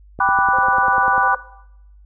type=click train; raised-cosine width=2 ms; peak=-18 dBFS; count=11; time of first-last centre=0.19-1.18 s; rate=10.1 Hz
type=chord; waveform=sine; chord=G major seventh; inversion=none; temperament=equal; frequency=784 / 987.8 / 1174.7 / 1480 Hz; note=G5 / B5 / D6 / F#6; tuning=0 / 0 / 0 / 0 cents; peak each=-19 dBFS; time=0.2-1.35 s; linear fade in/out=5 ms
type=tone with tremolo; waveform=sine; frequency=523.3 Hz; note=C5; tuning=in tune; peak=-28 dBFS; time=0.53-1.36 s; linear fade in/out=5 ms; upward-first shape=square; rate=10 Hz; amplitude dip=70%
effects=noise-tail reverb RT60 0.8 s tail -17 dB re dry + added 50 Hz sine -43 dBFS peak until 2.05 s